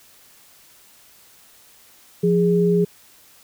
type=tone pair together; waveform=sine; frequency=174.61 / 412.8 Hz; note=F3 / G#4; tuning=0 / -10 cents; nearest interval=octave + minor third; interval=1490 cents; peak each=-17 dBFS; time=2.23-2.85 s; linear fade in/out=10 ms; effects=white hiss -51 dBFS RMS until 3.43 s